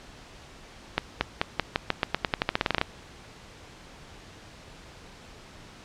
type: accelerating click train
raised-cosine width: 0.3 ms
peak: -6 dBFS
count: 19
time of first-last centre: 0.98-2.814 s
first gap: 230 ms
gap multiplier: 0.89
effects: pink hiss -48 dBFS RMS until 5.84 s + low-pass 6000 Hz 12 dB/octave